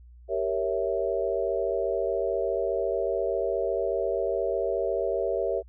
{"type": "chord", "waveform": "sine", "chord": "G diminished seventh", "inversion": "none", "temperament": "equal", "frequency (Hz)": [392, 466.2, 554.4, 659.3], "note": ["G4", "Bb4", "Db5", "Fb5"], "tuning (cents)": [0, 0, 0, 0], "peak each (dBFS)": -30, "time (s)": [0.28, 5.63], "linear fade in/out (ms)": 50, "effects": ["added 60 Hz sine -47 dBFS peak until 5.68 s"]}